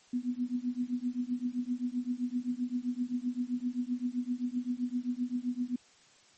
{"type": "tone with tremolo", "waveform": "sine", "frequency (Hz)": 246.9, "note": "B3", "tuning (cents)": 0, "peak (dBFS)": -26, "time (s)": [0.13, 5.76], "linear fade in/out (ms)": 5, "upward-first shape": "triangle", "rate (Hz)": 7.7, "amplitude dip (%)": 100, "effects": ["white hiss -61 dBFS RMS until 6.37 s", "MP3 32 kbps"]}